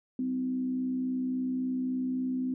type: tone with frequency modulation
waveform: sine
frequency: 256.4 Hz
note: C4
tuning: 35 cents flat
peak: -28 dBFS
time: 0.19-2.54 s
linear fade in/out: 2 ms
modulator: 63.6 Hz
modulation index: 0.36
effects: none